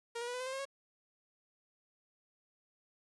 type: tone with pitch steps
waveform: sawtooth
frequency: 467.7 / 478.6 / 489.8 / 501.3 / 513 / 525 / 537.2 / 549.8 Hz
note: A#4 / A#4 / B4 / B4 / C5 / C5 / C5 / C#5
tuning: +6 / +46 / -14 / +26 / -34 / +6 / +46 / -14 cents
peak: -34 dBFS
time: 0.15-0.654 s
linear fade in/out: 10 ms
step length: 63 ms
effects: resampled to 24000 Hz + 10-bit